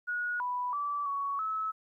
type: tone with pitch steps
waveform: sine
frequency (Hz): 1453 / 988 / 1158 / 1119 / 1297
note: F#6 / B5 / D6 / C#6 / E6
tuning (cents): -32 / 0 / -25 / +16 / -28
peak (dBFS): -30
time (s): 0.07-1.72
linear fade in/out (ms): 20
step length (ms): 330
effects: 12-bit